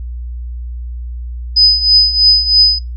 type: tone with tremolo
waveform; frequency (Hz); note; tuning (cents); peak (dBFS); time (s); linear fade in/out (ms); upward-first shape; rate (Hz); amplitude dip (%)
sine; 5010; D#8; +11; -3; 1.56-2.79; 10; triangle; 3.1; 80
effects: noise-tail reverb RT60 0.2 s tail -20 dB re dry + added 60 Hz sine -21 dBFS peak until 2.96 s